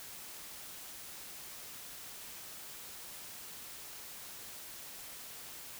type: silence
effects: white hiss -48 dBFS RMS until 5.79 s